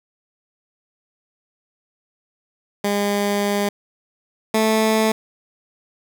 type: tone pair in turn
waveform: 15% pulse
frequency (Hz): 203.3 / 219.4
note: G#3 / A3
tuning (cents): -37 / -5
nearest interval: minor second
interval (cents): 132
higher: second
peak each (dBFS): -12 / -9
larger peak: second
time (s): 2.84-3.69 / 4.54-5.12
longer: first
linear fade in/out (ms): 5
effects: none